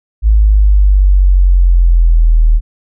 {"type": "exponential sweep", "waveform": "sine", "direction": "down", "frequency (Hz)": [53.7, 38.91], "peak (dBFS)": -4, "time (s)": [0.22, 2.61], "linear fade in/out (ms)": 50, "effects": []}